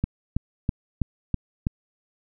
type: click train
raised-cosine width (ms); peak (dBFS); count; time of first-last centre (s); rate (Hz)
5; -10; 6; 0.04-1.669; 3.07
effects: none